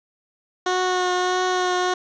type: tone with vibrato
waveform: 15% pulse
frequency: 364.7 Hz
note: F#4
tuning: 25 cents flat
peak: -13 dBFS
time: 0.66-1.94 s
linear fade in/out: 5 ms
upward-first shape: triangle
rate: 1.6 Hz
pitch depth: 17 cents each way
effects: resampled to 16000 Hz + 8-bit